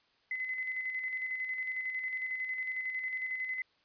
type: tone with tremolo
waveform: sine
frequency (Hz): 2033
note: B6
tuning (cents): +50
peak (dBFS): -32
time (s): 0.31-3.62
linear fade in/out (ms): 2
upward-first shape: square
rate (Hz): 11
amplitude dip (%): 40
effects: white hiss -70 dBFS RMS until 3.84 s + resampled to 11025 Hz